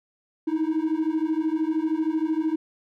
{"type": "beating tone pair", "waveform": "triangle", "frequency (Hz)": [310.2, 323.2], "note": ["D#4", "E4"], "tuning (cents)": [-5, -34], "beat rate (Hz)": 13, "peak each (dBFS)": -22, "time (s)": [0.47, 2.56], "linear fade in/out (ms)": 10, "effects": ["tanh soft clip ceiling -16 dBFS"]}